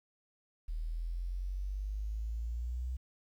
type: exponential sweep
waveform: sine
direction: up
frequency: 38.89 to 63.6 Hz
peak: -34 dBFS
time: 0.68-2.97 s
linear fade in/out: 10 ms
effects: 11-bit